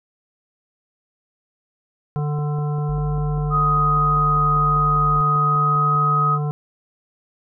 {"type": "harmonic tone", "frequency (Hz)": 148, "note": "D3", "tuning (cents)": 14, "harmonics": [1, 3, 5, 7, 9], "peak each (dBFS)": [-20, -32, -34, -37, -40], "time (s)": [2.16, 6.51], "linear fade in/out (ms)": 0}
{"type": "click train", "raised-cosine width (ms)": 2, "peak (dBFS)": -26, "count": 20, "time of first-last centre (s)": [2.19, 5.952], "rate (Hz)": 5.05}
{"type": "tone", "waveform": "sine", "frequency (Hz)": 49.59, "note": "G1", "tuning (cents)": 21, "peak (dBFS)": -26, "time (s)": [2.89, 5.21], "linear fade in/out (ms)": 0}
{"type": "tone with pitch glide", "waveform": "sine", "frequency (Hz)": [1250, 1259.4], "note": ["D#6", "D#6"], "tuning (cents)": [8, 21], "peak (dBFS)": -16, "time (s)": [3.5, 6.39], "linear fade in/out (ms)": 50, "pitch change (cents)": 13, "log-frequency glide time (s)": [5.19, 5.94]}
{"effects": []}